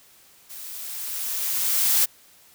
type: noise with level ramp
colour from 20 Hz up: blue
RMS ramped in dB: -39 to -18 dBFS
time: 0.49-2.06 s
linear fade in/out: 20 ms
effects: white hiss -54 dBFS RMS until 2.54 s